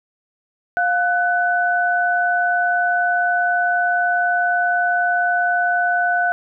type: tone pair together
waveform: sine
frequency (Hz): 706.5 / 1496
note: F5 / F#6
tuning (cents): +20 / +19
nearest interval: octave + minor second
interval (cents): 1299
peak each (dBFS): -18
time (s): 0.77-6.32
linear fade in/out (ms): 0
effects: none